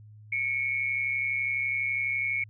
sine tone pair together, 2201 / 2333 Hz, C#7 / D7, -13 / -12 cents, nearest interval minor second, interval 101 cents, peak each -27 / -32 dBFS, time 0.32-2.44 s, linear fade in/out 5 ms, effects added 106 Hz sine -47 dBFS peak until 2.49 s

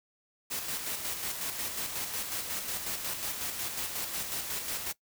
white noise with tremolo, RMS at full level -34 dBFS, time 0.5-4.93 s, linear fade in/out 20 ms, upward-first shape square, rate 5.5 Hz, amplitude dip 40%, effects noise-tail reverb RT60 0.1 s tail -20 dB re dry

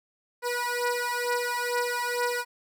15% pulse beating tone pair, 484.9 / 487.1 Hz, B4 / B4, -32 / -24 cents, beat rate 2.2 Hz, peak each -23 dBFS, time 0.42-2.45 s, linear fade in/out 50 ms, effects none

